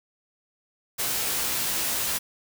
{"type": "noise with comb filter", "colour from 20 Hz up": "white", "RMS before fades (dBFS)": -27, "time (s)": [0.98, 2.19], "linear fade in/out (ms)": 20, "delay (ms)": 16, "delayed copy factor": 0.6, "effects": []}